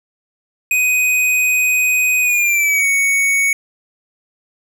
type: tone with pitch glide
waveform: square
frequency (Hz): 2500 to 2227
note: D#7 to C#7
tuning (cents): +8 to +7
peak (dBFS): -13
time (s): 0.71-3.53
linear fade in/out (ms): 2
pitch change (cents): -201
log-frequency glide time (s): 2.21-2.87
effects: none